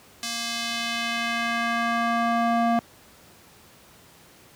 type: tone with band-pass filter sweep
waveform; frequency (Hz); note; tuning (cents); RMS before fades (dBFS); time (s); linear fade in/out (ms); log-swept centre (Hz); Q
square; 233.1; A#3; 0; -25; 0.23-2.79; 0; 5500 to 660; 1.1
effects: pink hiss -52 dBFS RMS until 4.55 s + high-pass 80 Hz 12 dB/octave